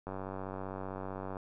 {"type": "click train", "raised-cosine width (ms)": 1, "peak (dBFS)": -26, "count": 125, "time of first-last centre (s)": [0.07, 1.368], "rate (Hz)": 95.5, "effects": []}